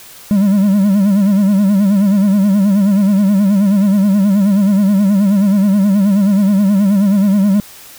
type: tone with vibrato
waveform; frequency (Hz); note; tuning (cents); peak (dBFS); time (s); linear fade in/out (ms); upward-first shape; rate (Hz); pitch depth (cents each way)
triangle; 199.4; G3; +30; -6; 0.31-7.6; 0; sine; 9.4; 90
effects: white hiss -37 dBFS RMS until 7.98 s